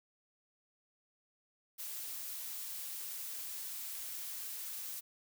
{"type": "noise", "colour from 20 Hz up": "blue", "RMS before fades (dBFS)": -43, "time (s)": [1.78, 5.01], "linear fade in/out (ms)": 20, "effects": []}